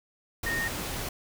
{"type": "tone in noise", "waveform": "sine", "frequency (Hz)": 1846, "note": "A#6", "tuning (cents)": -17, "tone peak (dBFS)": -28, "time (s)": [0.46, 0.68], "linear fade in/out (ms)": 5, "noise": "pink", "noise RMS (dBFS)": -34, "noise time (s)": [0.43, 1.09], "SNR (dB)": 3, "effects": []}